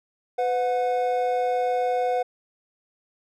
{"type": "tone pair together", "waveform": "triangle", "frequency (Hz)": [501.8, 728], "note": ["B4", "F#5"], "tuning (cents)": [28, -28], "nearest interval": "tritone", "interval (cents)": 644, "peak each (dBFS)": -22, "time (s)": [0.38, 2.23], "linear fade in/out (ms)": 10, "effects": []}